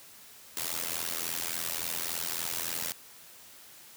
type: noise with amplitude modulation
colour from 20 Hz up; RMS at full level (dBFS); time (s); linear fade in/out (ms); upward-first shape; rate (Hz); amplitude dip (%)
white; -30; 0.57-2.92; 0; sine; 83.5; 95
effects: white hiss -52 dBFS RMS until 3.96 s + high-pass 60 Hz 12 dB/octave